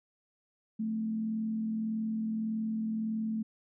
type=tone with frequency modulation; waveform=sine; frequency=220 Hz; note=A3; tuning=in tune; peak=-30 dBFS; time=0.79-3.43 s; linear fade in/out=10 ms; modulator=41.7 Hz; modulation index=0.27; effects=none